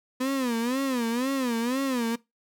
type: tone with vibrato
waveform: 35% pulse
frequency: 250 Hz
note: B3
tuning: 21 cents sharp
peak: -23 dBFS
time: 0.2-2.16 s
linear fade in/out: 10 ms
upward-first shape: sine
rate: 2 Hz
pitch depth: 160 cents each way
effects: noise-tail reverb RT60 0.2 s tail -21 dB re dry